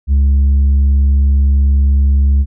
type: tone with tanh clipping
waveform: sine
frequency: 69.3 Hz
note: C#2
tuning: in tune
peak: -8 dBFS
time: 0.07-2.46 s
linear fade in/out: 50 ms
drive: 3 dB
effects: none